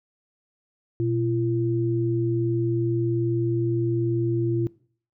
sine tone pair together, 120.5 / 340.3 Hz, B2 / F4, -42 / -45 cents, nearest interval octave + tritone, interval 1797 cents, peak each -24 dBFS, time 1-4.67 s, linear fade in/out 0 ms, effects noise-tail reverb RT60 0.5 s tail -21 dB re dry

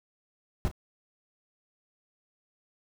brown noise with echo, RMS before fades -26 dBFS, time 0.65-0.68 s, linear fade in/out 0 ms, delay 34 ms, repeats 1, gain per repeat -13 dB, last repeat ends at 0.714 s, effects none

